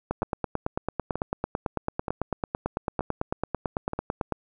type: two click trains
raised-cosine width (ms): 1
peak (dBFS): -15 / -12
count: 5 / 39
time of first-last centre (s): 0.23-3.934 / 0.11-4.323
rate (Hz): 1.08 / 9.02
effects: none